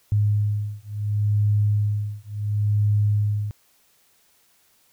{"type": "beating tone pair", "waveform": "sine", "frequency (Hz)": [103.8, 104.51], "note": ["G#2", "G#2"], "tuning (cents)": [0, 11], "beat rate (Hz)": 0.71, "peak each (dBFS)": -22, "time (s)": [0.12, 3.51], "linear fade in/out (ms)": 0, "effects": ["white hiss -61 dBFS RMS until 4.92 s"]}